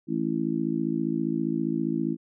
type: harmonic tone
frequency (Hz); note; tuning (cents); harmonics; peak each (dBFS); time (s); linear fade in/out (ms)
55; A1; 0; 3 / 4 / 5 / 6; -32 / -30 / -29 / -29; 0.07-2.17; 50
effects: none